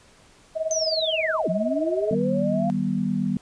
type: tone with tremolo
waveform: sine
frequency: 637 Hz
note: D#5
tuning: 41 cents sharp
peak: -20 dBFS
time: 0.55-2.15 s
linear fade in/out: 20 ms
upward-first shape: sine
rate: 19 Hz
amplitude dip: 80%
type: linear two-way sweep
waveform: sine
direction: down then up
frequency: 6272 to 164.81 to 702 Hz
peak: -24 dBFS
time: 0.71-2.7 s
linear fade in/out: 0 ms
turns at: 1.49 s
type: chord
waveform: sine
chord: Eb augmented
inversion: none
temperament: just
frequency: 155.56 / 194.45 / 243.1 Hz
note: Eb3 / G3 / B3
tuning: 0 / -14 / -27 cents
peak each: -29 / -24 / -26 dBFS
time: 2.11-3.37 s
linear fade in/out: 2 ms
effects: pink hiss -54 dBFS RMS until 3.41 s + resampled to 22050 Hz